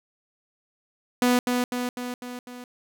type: tone with echo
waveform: sawtooth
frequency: 246.9 Hz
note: B3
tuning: in tune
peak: -14 dBFS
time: 1.22-1.39 s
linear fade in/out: 2 ms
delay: 250 ms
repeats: 5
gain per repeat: -4 dB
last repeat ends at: 2.64 s
effects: none